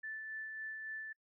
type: tone with tremolo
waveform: sine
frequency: 1756 Hz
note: A6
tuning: 4 cents flat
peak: -40 dBFS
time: 0.03-1.13 s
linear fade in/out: 10 ms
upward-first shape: sine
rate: 3.6 Hz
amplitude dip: 30%
effects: noise-tail reverb RT60 0.1 s tail -24 dB re dry